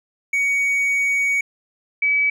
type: tone pair in turn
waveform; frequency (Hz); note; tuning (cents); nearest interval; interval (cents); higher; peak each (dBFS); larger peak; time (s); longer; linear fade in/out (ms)
triangle / sine; 2245 / 2286; C#7 / D7; +21 / -47; unison; 32; second; -15; neither; 0.33-1.41 / 2.02-2.3; first; 5
effects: none